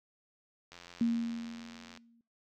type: click train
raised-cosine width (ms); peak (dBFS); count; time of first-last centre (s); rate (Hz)
0.2; -32; 110; 0.72-1.974; 86.9
type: tone with exponential decay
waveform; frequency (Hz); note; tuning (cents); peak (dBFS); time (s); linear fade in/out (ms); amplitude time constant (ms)
sine; 232.6; A#3; -4; -24; 1.01-2.21; 2; 260
effects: noise-tail reverb RT60 0.4 s tail -23 dB re dry